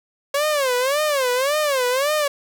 sawtooth tone with vibrato, 549 Hz, C#5, 17 cents flat, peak -14 dBFS, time 0.34-2.28 s, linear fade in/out 5 ms, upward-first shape sine, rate 1.8 Hz, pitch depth 190 cents each way, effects none

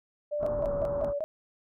sine tone with pitch glide, 591 to 573.2 Hz, D5 to D5, +11 to -42 cents, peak -28 dBFS, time 0.31-1.2 s, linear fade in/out 20 ms, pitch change -53 cents, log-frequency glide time 0.56-0.65 s
pink low-pass noise, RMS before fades -37 dBFS, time 0.39-1.14 s, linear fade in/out 50 ms, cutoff 1300 Hz, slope 48 dB/octave
sine tone bursts, 629 Hz, D#5, 19 cents sharp, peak -28 dBFS, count 5, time 0.43-1.24 s, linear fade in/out 0 ms, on 34 ms, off 160 ms
effects none

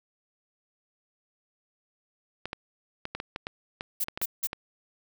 clicks, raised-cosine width 0.3 ms, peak -17 dBFS, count 12, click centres 2.456 / 2.531 / 3.054 / 3.15 / 3.201 / 3.361 / 3.469 / 3.809 / 4.084 / 4.175 / 4.216 / 4.531 s
violet noise bursts, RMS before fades -28 dBFS, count 3, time 4-4.472 s, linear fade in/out 10 ms, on 44 ms, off 170 ms
effects none

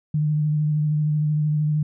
sine tone with vibrato, 151.3 Hz, D#3, 48 cents flat, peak -18 dBFS, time 0.14-1.83 s, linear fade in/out 5 ms, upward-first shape sine, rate 13 Hz, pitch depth 22 cents each way, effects none

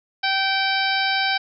harmonic tone with a mistuned harmonic, 775 Hz, G5, 20 cents flat, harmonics 1 / 2 / 3 / 4 / 5 / 6 / 7, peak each -24 / -24 / -26 / -28 / -28 / -29 / -32 dBFS, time 0.23-1.38 s, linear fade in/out 10 ms, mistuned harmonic 7, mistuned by -61 cents, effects none

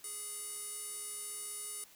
square tone with band-pass filter, 415.3 Hz, G#4, in tune, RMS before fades -43 dBFS, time 0.04-1.84 s, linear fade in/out 2 ms, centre 10000 Hz, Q 4.5, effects white hiss -60 dBFS RMS until 1.95 s

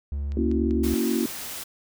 triangle tone, 71.1 Hz, C#2, 45 cents sharp, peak -24 dBFS, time 0.12-0.94 s, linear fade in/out 0 ms
click train, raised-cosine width 0.2 ms, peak -29 dBFS, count 5, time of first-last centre 0.32-1.098 s, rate 5.14 Hz
sine chord, F# dominant seventh, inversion first, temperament equal, 233.1 / 277.2 / 329.6 / 370 Hz, A#3 / C#4 / E4 / F#4, 0 / 0 / 0 / 0 cents, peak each -25 / -28 / -27 / -29 dBFS, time 0.37-1.26 s, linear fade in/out 2 ms
white noise, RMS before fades -35 dBFS, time 0.83-1.64 s, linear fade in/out 10 ms
effects none

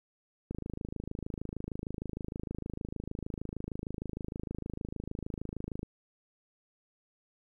click train, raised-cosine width 3 ms, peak -24 dBFS, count 142, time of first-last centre 0.51-5.831 s, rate 26.5 Hz, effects 11-bit

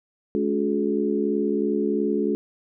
harmonic tone with a mistuned harmonic, 70.8 Hz, C#2, 37 cents sharp, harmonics 3 / 4 / 5 / 6, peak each -26 / -26 / -26 / -26 dBFS, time 0.35-2.35 s, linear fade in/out 0 ms, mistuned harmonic 5, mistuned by +38 cents, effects none

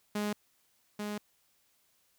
sawtooth tone pair in turn, 208.2 / 208.2 Hz, G#3 / G#3, +5 / +5 cents, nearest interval unison, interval 0 cents, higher neither, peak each -27 / -31 dBFS, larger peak first, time 0.15-0.33 / 0.99-1.18 s, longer second, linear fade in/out 5 ms, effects white hiss -71 dBFS RMS until 2.18 s

